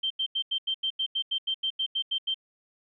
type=tone bursts; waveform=sine; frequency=3136 Hz; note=G7; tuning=in tune; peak=-25 dBFS; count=15; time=0.03-2.344 s; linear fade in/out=10 ms; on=74 ms; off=86 ms; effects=none